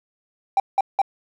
triangle tone bursts, 784 Hz, G5, in tune, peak -11 dBFS, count 3, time 0.57-1.017 s, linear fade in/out 2 ms, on 29 ms, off 180 ms, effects tanh soft clip ceiling -9 dBFS

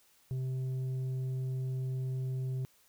sine tone with tanh clipping, 130 Hz, C3, 11 cents flat, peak -33 dBFS, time 0.31-2.65 s, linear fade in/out 0 ms, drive 5 dB, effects white hiss -66 dBFS RMS until 2.88 s

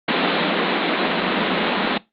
pink band-pass noise, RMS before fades -20 dBFS, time 0.08-1.98 s, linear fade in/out 5 ms, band 170 to 4100 Hz, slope 96 dB/octave, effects noise-tail reverb RT60 0.2 s tail -20 dB re dry + Opus 48 kbps

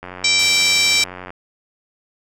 click train, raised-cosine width 0.5 ms, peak -17 dBFS, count 117, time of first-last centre 0.03-1.305 s, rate 91 Hz
harmonic tone, 778 Hz, G5, 13 cents flat, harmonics 3 / 4 / 5 / 6 / 7 / 8 / 9 / 10, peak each -17 / -26 / -20 / -25 / -19 / -29 / -27 / -24 dBFS, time 0.24-1.04 s, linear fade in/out 5 ms
white noise, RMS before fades -28 dBFS, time 0.39-1.04 s, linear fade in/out 2 ms
effects low-pass 12000 Hz 12 dB/octave

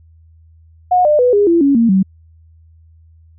sine tone with pitch steps, 725 / 599.2 / 495.2 / 409.2 / 338.2 / 279.5 / 231 / 190.92 Hz, F#5 / D5 / B4 / G#4 / E4 / C#4 / A#3 / G3, -35 / +35 / +5 / -26 / +44 / +14 / -16 / -45 cents, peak -8 dBFS, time 0.91-2.03 s, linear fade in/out 10 ms, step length 140 ms, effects added 81 Hz sine -43 dBFS peak until 3.38 s

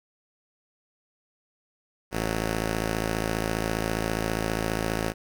5% pulse tone pair together, 54.85 / 184.5 Hz, A1 / F#3, -5 / -5 cents, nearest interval octave + major sixth, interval 2100 cents, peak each -15 / -23 dBFS, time 2.11-5.14 s, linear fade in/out 50 ms, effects none

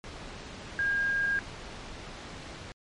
sine tone in noise, 1619 Hz, G#6, 45 cents flat, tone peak -25 dBFS, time 0.79-1.39 s, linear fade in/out 0 ms, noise pink, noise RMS -42 dBFS, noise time 0.04-2.72 s, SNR +14 dB, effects low-pass 5000 Hz 12 dB/octave + MP3 48 kbps

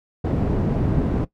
white low-pass noise, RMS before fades -21 dBFS, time 0.24-1.25 s, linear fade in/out 10 ms, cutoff 250 Hz, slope 12 dB/octave, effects noise-tail reverb RT60 0.1 s tail -17 dB re dry

